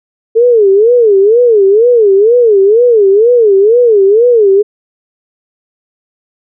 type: tone with vibrato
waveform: sine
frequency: 436 Hz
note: A4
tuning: 16 cents flat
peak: -3 dBFS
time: 0.35-4.63 s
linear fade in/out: 20 ms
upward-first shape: sine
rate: 2.1 Hz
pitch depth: 210 cents each way
effects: none